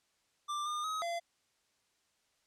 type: tone with pitch steps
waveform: square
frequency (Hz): 1182 / 1211 / 1268 / 684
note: D6 / D#6 / D#6 / F5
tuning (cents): +11 / -47 / +32 / -36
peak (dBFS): -35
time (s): 0.48-1.2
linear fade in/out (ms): 20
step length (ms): 180
effects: white hiss -75 dBFS RMS until 2.46 s + low-pass 8000 Hz 12 dB/octave